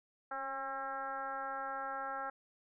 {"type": "tone with frequency modulation", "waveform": "sine", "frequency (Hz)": 1078, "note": "C#6", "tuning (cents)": -49, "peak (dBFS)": -37, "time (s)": [0.31, 2.3], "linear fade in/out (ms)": 5, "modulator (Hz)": 268, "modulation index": 1.9, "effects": []}